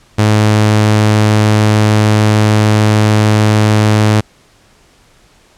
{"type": "tone", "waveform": "sawtooth", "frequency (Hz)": 106.7, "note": "G#2", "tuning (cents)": 47, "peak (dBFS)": -3, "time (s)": [0.18, 4.21], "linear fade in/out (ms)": 10, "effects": ["pink hiss -48 dBFS RMS until 5.57 s", "low-pass 9000 Hz 12 dB/octave"]}